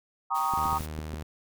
sine chord, Eb dominant seventh, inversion first, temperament equal, 784 / 932.3 / 1108.7 / 1244.5 Hz, G5 / Bb5 / Db6 / Eb6, 0 / 0 / 0 / 0 cents, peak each -32 / -29 / -32 / -29 dBFS, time 0.3-0.79 s, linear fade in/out 20 ms
white noise, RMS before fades -43 dBFS, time 0.34-0.87 s, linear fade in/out 20 ms
clicks, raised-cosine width 3 ms, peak -24 dBFS, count 6, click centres 0.537 / 0.657 / 0.729 / 0.807 / 0.989 / 1.139 s
sawtooth tone, 77.4 Hz, D#2, 9 cents flat, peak -31 dBFS, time 0.57-1.23 s, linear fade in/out 5 ms
effects none

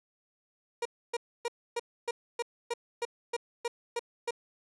30% pulse tone bursts, 473.7 Hz, A#4, 28 cents sharp, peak -27 dBFS, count 12, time 0.82-4.308 s, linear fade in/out 5 ms, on 34 ms, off 280 ms, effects resampled to 24000 Hz

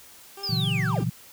20% pulse tone with vibrato, 390 Hz, G4, 9 cents flat, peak -34 dBFS, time 0.37-1.04 s, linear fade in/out 5 ms, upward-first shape sine, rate 3.7 Hz, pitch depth 40 cents each way
triangle linear sweep, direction down, 5274 to 38.89 Hz, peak -26 dBFS, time 0.43-1.04 s, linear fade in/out 10 ms
sine chord, F# dominant seventh, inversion first, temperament equal, 116.54 / 138.59 / 164.81 / 185 Hz, A#2 / C#3 / E3 / F#3, 0 / 0 / 0 / 0 cents, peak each -27 / -29 / -28 / -32 dBFS, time 0.49-1.1 s, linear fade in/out 10 ms
effects white hiss -49 dBFS RMS until 1.32 s

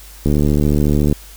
click train, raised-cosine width 3 ms, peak -3 dBFS, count 65, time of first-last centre 0.26-1.126 s, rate 73.9 Hz, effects added 50 Hz sine -38 dBFS peak until 1.36 s + white hiss -41 dBFS RMS until 1.36 s

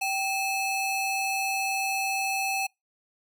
40% pulse ring-modulated tone, 1694 Hz, G#6, 34 cents sharp, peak -22 dBFS, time 0.01-2.67 s, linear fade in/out 10 ms, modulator 917 Hz, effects noise-tail reverb RT60 0.2 s tail -26 dB re dry

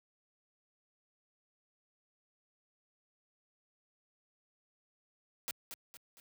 white noise with echo, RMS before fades -38 dBFS, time 5.48-5.51 s, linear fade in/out 0 ms, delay 230 ms, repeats 3, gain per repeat -7 dB, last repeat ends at 6.2 s, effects high-pass 80 Hz 12 dB/octave

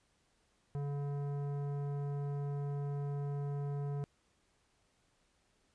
sine tone with tanh clipping, 142.6 Hz, C#3, 49 cents sharp, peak -37 dBFS, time 0.75-4.04 s, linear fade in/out 0 ms, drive 14 dB, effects pink hiss -74 dBFS RMS until 5.74 s + resampled to 22050 Hz

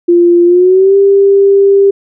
sine tone with pitch glide, 346.8 to 396.1 Hz, F4 to G4, -12 to +18 cents, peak -3 dBFS, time 0.08-1.91 s, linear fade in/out 10 ms, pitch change +230 cents, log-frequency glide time 0.45-0.96 s, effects none

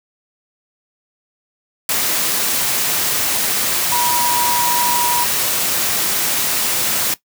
sine tone in noise, 965 Hz, B5, 40 cents flat, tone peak -17 dBFS, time 3.92-5.24 s, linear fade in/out 2 ms, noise white, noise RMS -18 dBFS, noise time 1.89-7.14 s, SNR -2 dB, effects noise-tail reverb RT60 0.1 s tail -17 dB re dry + high-pass 100 Hz 12 dB/octave

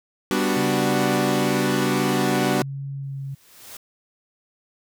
sawtooth chord, G major seventh, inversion none, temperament equal, 196 / 246.9 / 293.7 / 370 Hz, G3 / B3 / D4 / F#4, 0 / 0 / 0 / 0 cents, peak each -21 dBFS, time 0.31-2.62 s, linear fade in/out 0 ms
sine tone with vibrato, 137.7 Hz, C#3, 11 cents flat, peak -28 dBFS, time 0.56-3.35 s, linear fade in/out 10 ms, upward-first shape sine, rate 1.4 Hz, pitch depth 10 cents each way
white noise with exponential growth, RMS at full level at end -37 dBFS, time 3.03-3.77 s, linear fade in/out 5 ms, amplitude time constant 160 ms
effects none

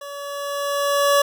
25% pulse tone with level ramp, 568 Hz, C#5, 42 cents sharp, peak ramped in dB -29 to -9 dBFS, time 0.01-1.22 s, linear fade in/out 5 ms, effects none

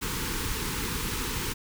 pink band-stop noise, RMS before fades -31 dBFS, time 0.01-1.54 s, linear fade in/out 20 ms, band 500 to 850 Hz, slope 96 dB/octave, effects none

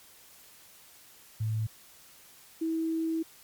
sine tone pair in turn, 109.8 / 324.3 Hz, A2 / E4, -3 / -28 cents, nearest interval octave + perfect fifth, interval 1875 cents, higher second, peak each -27 dBFS, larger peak neither, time 1.4-1.67 / 2.61-3.23 s, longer second, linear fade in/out 10 ms, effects white hiss -55 dBFS RMS until 3.43 s + MP3 96 kbps

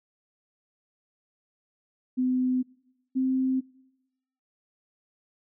sine tone pair in turn, 254.6 / 260.9 Hz, C4 / C4, -47 / -5 cents, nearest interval unison, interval 42 cents, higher second, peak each -22 dBFS, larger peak neither, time 2.17-2.63 / 3.15-3.61 s, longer neither, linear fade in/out 20 ms, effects noise-tail reverb RT60 0.9 s tail -23 dB re dry

